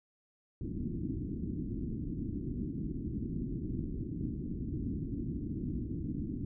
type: low-pass noise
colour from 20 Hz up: white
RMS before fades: -37 dBFS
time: 0.61-6.45 s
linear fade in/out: 2 ms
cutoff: 320 Hz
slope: 48 dB/octave
effects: none